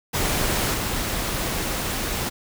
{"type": "noise with level steps", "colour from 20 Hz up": "pink", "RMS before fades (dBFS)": [-23, -26], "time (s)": [0.13, 2.3], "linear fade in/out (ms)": 20, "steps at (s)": 0.74, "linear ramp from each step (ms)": 2, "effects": []}